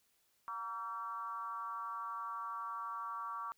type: tone with frequency modulation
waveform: sine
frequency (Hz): 1145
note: D6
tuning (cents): -44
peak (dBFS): -39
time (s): 0.48-3.52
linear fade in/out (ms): 0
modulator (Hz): 211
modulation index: 0.89
effects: white hiss -75 dBFS RMS until 3.57 s